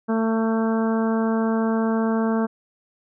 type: harmonic tone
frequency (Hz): 223.8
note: A3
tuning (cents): +30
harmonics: 1 / 2 / 3 / 4 / 5 / 6 / 7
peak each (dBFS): -20 / -26 / -30 / -32 / -34 / -36 / -37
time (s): 0.08-2.47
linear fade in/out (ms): 20
effects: none